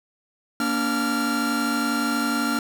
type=tone cluster; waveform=45% pulse; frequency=235.1 / 287.4 / 1381 Hz; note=A#3 / D4 / F6; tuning=+15 / -37 / -20 cents; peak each=-26 dBFS; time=0.6-2.59 s; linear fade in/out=2 ms; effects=none